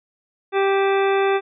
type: harmonic tone with a mistuned harmonic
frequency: 391.9 Hz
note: G4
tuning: in tune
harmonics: 1 / 2 / 3 / 4 / 5 / 6 / 7 / 9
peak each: -17 / -23 / -27 / -29 / -31 / -33 / -34 / -36 dBFS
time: 0.52-1.41 s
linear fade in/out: 50 ms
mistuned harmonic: 7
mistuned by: -82 cents
effects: none